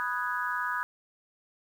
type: chord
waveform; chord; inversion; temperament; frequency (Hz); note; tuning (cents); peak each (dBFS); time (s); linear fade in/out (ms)
sine; G# minor seventh; first; equal; 987.8 / 1244.5 / 1480 / 1661.2; B5 / D#6 / F#6 / G#6; 0 / 0 / 0 / 0; -34; 0-0.83; 0
effects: 9-bit